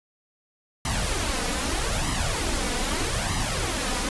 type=noise with flanger; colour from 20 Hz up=pink; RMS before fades=-26 dBFS; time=0.85-4.09 s; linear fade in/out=2 ms; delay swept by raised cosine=0.99 to 4.09 ms; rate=0.8 Hz; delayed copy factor=+0.65; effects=resampled to 24000 Hz